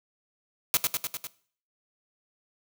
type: noise with echo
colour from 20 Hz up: white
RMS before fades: -22 dBFS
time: 0.74-0.77 s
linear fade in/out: 0 ms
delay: 100 ms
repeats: 5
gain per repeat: -3 dB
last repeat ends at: 1.27 s
effects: noise-tail reverb RT60 0.5 s tail -19 dB re dry + high-pass 100 Hz 12 dB/octave